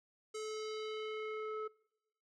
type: tone with low-pass filter sweep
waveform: square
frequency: 432.6 Hz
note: A4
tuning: 29 cents flat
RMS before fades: -42 dBFS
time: 0.34-1.68 s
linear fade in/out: 10 ms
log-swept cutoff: 7700 to 1300 Hz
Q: 2.2
effects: noise-tail reverb RT60 0.9 s tail -23 dB re dry